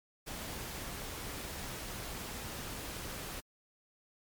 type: noise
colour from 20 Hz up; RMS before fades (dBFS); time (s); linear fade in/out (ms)
pink; -42; 0.26-3.41; 20
effects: MP3 96 kbps